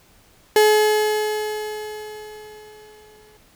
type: tone with exponential decay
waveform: 35% pulse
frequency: 426 Hz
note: G#4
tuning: 44 cents sharp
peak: -9 dBFS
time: 0.56-3.37 s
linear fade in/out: 2 ms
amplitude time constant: 610 ms
effects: pink hiss -54 dBFS RMS until 3.55 s

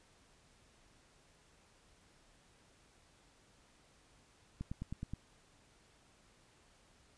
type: click train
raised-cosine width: 5 ms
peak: -28 dBFS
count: 6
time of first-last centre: 4.61-5.136 s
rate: 9.51 Hz
effects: pink hiss -67 dBFS RMS until 7.17 s + resampled to 22050 Hz

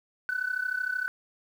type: tone with amplitude modulation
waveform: sine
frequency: 1500 Hz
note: F#6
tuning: 23 cents sharp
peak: -23 dBFS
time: 0.29-1.08 s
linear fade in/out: 0 ms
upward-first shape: sine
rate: 33.1 Hz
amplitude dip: 85%
effects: tanh soft clip ceiling -21 dBFS + 9-bit

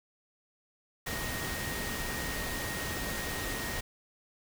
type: tone in noise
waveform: sine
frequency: 1868 Hz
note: A#6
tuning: 3 cents sharp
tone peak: -40 dBFS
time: 1.06-3.81 s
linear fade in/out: 10 ms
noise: pink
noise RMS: -36 dBFS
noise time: 1.06-3.81 s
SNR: -7 dB
effects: none

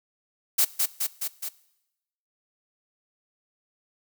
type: noise with echo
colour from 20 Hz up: blue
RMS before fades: -20 dBFS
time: 0.58-0.65 s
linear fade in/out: 10 ms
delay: 210 ms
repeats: 4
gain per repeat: -3 dB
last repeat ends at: 1.49 s
effects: noise-tail reverb RT60 0.9 s tail -20 dB re dry

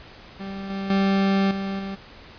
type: tone with level steps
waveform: 40% pulse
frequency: 195.2 Hz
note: G3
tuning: 7 cents flat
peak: -30 / -26 / -17 / -25 / -28 dBFS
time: 0.39-1.96 s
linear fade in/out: 20 ms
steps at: 0.7 / 0.9 / 1.51 / 1.79 s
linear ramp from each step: 2 ms
effects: pink hiss -45 dBFS RMS until 2.38 s + resampled to 11025 Hz

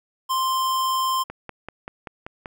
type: tone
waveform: square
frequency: 1046.5 Hz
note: C6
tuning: in tune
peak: -21 dBFS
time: 0.29-1.24 s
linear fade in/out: 20 ms
type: click train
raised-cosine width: 0.5 ms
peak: -19 dBFS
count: 7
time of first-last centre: 1.3-2.458 s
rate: 5.18 Hz
effects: none

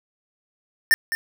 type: tone with echo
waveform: square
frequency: 1797 Hz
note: A6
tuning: 36 cents sharp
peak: -13 dBFS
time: 0.91-0.94 s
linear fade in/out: 0 ms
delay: 210 ms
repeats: 1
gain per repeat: -10 dB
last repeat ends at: 1.15 s
effects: none

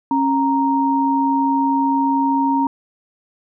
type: tone pair together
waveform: sine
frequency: 273.3 / 932.3 Hz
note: C#4 / A#5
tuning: -24 / 0 cents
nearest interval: octave + major sixth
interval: 2124 cents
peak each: -17 dBFS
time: 0.11-2.67 s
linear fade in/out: 2 ms
effects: none

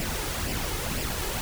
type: noise with flanger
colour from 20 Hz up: pink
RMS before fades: -30 dBFS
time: 0-1.41 s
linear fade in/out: 0 ms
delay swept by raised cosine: 0.38 to 2.38 ms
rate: 2 Hz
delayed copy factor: +0.55
effects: none

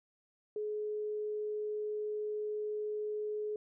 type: tone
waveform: sine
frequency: 423.1 Hz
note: G#4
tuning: 32 cents sharp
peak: -34 dBFS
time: 0.56-3.56 s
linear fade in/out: 2 ms
effects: none

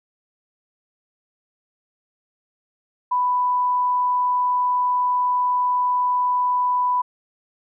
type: tone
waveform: sine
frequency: 992 Hz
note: B5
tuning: 7 cents sharp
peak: -17 dBFS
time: 3.11-7.02 s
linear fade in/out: 10 ms
effects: none

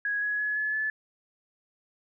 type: tone with pitch steps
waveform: sine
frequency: 1661.2 / 1678.6 / 1696.1 / 1713.8 / 1731.7 Hz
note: G#6 / G#6 / G#6 / A6 / A6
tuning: 0 / +18 / +36 / -46 / -28 cents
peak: -26 dBFS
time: 0.05-0.9 s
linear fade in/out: 2 ms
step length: 170 ms
effects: none

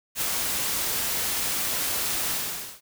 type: noise with ADSR envelope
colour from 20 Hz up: white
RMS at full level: -25 dBFS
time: 0.15-2.81 s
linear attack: 64 ms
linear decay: 16 ms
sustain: -2 dB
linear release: 510 ms
effects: none

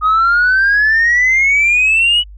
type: exponential sweep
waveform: sine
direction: up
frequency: 1241 to 2960 Hz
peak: -7 dBFS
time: 0.01-2.24 s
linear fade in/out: 50 ms
effects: tanh soft clip ceiling -6 dBFS + added 50 Hz sine -32 dBFS peak until 2.37 s

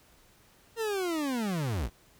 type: linear sweep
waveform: 40% pulse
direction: down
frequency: 466.2 to 43.65 Hz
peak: -28 dBFS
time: 0.76-1.9 s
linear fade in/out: 50 ms
effects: pink hiss -61 dBFS RMS until 2.19 s

